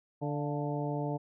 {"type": "harmonic tone with a mistuned harmonic", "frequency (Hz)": 146.83, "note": "D3", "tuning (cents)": 0, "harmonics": [1, 2, 3, 4, 5, 6], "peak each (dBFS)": [-34, -37, -39, -40, -41, -42], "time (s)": [0.21, 1.18], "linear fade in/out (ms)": 20, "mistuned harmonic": 5, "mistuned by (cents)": -65, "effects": []}